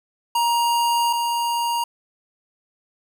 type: tone pair in turn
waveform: square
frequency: 942 / 942 Hz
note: A#5 / A#5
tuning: +18 / +18 cents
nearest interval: unison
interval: 0 cents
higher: neither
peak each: -18 / -21 dBFS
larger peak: first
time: 0.35-1.13 / 1.13-1.84 s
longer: first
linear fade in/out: 5 ms
effects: none